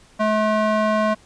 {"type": "tone with band-pass filter", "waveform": "square", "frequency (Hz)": 215, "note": "A3", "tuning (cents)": -40, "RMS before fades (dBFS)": -19, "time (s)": [0.19, 1.15], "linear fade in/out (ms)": 20, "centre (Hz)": 880, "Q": 1.2, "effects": ["pink hiss -52 dBFS RMS until 1.25 s", "resampled to 22050 Hz"]}